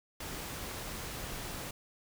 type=noise; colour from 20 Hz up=pink; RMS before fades=-41 dBFS; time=0.2-1.71 s; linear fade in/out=5 ms; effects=none